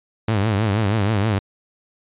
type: tone with vibrato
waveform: sawtooth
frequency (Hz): 104.9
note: G#2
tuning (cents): +18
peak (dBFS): -13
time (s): 0.28-1.39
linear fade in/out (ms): 5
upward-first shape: triangle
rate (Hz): 6.3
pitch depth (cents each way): 160
effects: resampled to 8000 Hz